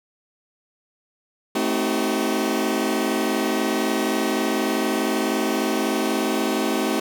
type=chord; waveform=sawtooth; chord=A diminished seventh; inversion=none; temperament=just; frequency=220 / 264 / 316.8 / 380.2 Hz; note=A3 / C4 / Eb4 / Gb4; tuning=0 / +16 / +31 / +47 cents; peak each=-22 dBFS; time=1.55-7 s; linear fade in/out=5 ms; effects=none